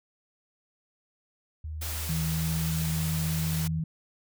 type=tone with pitch glide; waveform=sine; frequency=77.78 to 84.82 Hz; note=D#2 to E2; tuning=0 to +50 cents; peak=-33 dBFS; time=1.64-3.8 s; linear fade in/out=5 ms; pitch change=+150 cents; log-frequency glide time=2.55-3.14 s
type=noise; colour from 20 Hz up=white; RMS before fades=-36 dBFS; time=1.81-3.68 s; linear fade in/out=10 ms
type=tone; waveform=sine; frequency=160.1 Hz; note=D#3; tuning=50 cents sharp; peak=-27 dBFS; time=2.09-3.84 s; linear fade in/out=5 ms
effects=none